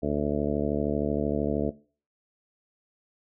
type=harmonic tone; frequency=73 Hz; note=D2; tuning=10 cents flat; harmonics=1 / 2 / 3 / 4 / 5 / 6 / 7 / 8 / 9; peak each=-35 / -34 / -31 / -30 / -36 / -31 / -36 / -35 / -34 dBFS; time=0.02-1.71 s; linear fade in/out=20 ms; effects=noise-tail reverb RT60 0.4 s tail -20 dB re dry